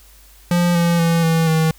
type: tone with pitch steps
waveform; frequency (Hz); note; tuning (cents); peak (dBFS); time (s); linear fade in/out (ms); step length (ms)
square; 174.61 / 170.82 / 167.11 / 163.48 / 159.93; F3 / F3 / E3 / E3 / D#3; 0 / -38 / +24 / -14 / +48; -14; 0.51-1.71; 2; 240
effects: added 50 Hz sine -46 dBFS peak until 1.78 s + white hiss -49 dBFS RMS until 1.78 s